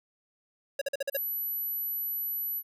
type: tone bursts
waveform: square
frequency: 554.4 Hz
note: C#5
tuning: in tune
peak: -28 dBFS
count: 6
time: 0.79-1.17 s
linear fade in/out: 5 ms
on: 25 ms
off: 46 ms
type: tone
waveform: sine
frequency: 11840 Hz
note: F#9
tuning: in tune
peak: -30 dBFS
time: 1.12-2.63 s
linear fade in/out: 50 ms
effects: none